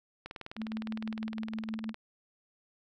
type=click train; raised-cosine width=0.3 ms; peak=-25 dBFS; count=34; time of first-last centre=0.26-1.944 s; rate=19.6 Hz
type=tone with tremolo; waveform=sine; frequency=220 Hz; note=A3; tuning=in tune; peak=-33 dBFS; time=0.56-1.94 s; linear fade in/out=50 ms; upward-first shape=sine; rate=6.2 Hz; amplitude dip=40%
effects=none